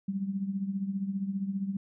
sine tone with tremolo, 195.4 Hz, G3, 5 cents flat, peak -26 dBFS, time 0.08-1.77 s, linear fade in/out 5 ms, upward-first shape triangle, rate 15 Hz, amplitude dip 75%, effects none

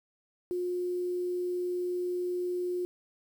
sine tone with quantisation, 358.1 Hz, F4, 43 cents sharp, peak -29 dBFS, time 0.51-2.85 s, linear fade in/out 0 ms, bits 9, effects none

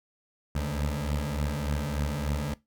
20% pulse beating tone pair, 70.7 / 74.1 Hz, C#2 / D2, +35 / +16 cents, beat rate 3.4 Hz, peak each -27 / -25 dBFS, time 0.55-2.54 s, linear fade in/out 5 ms, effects noise-tail reverb RT60 0.2 s tail -20 dB re dry

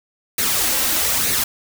white noise with flanger, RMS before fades -19 dBFS, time 0.38-1.44 s, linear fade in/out 5 ms, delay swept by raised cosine 0.46 to 3.86 ms, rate 1.1 Hz, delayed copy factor +0.55, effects none

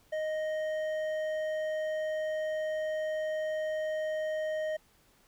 triangle tone with hard clipping, 622 Hz, D#5, 1 cent flat, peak -32 dBFS, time 0.12-4.77 s, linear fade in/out 10 ms, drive 11 dB, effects pink hiss -65 dBFS RMS until 5.27 s

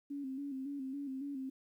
sine tone with vibrato, 273.7 Hz, C#4, 22 cents flat, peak -38 dBFS, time 0.1-1.5 s, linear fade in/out 10 ms, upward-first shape square, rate 3.6 Hz, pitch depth 60 cents each way, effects 12-bit

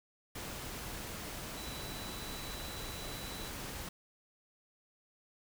sine tone in noise, 3951 Hz, B7, in tune, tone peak -49 dBFS, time 1.57-3.49 s, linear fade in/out 5 ms, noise pink, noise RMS -43 dBFS, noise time 0.35-3.89 s, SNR -9 dB, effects none

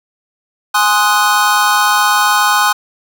square chord, Ab dominant seventh, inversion none, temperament equal with one note detuned, 830.6 / 1046.5 / 1249.6 / 1480 Hz, Ab5 / C6 / Eb6 / Gb6, 0 / 0 / +7 / 0 cents, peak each -16 dBFS, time 0.74-2.73 s, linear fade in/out 10 ms, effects none

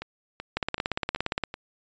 two click trains, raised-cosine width 0.3 ms, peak -10 / -19 dBFS, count 16 / 5, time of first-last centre 0.57-1.437 / 0.02-1.541 s, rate 17.3 / 2.63 Hz, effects resampled to 16000 Hz

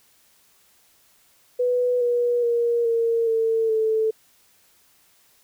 sine tone with pitch steps, 493.9 / 482.6 / 471.6 / 460.8 / 450.3 / 440 Hz, B4 / B4 / A#4 / A#4 / A4 / A4, 0 / -40 / +20 / -20 / +40 / 0 cents, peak -18 dBFS, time 1.59-4.11 s, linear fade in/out 10 ms, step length 420 ms, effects white hiss -59 dBFS RMS until 5.43 s

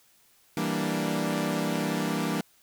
sawtooth chord, E half-diminished seventh, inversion none, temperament equal, 164.81 / 196 / 233.1 / 293.7 Hz, E3 / G3 / Bb3 / D4, 0 / 0 / 0 / 0 cents, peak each -28 dBFS, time 0.57-2.41 s, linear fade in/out 2 ms, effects white hiss -62 dBFS RMS until 2.62 s

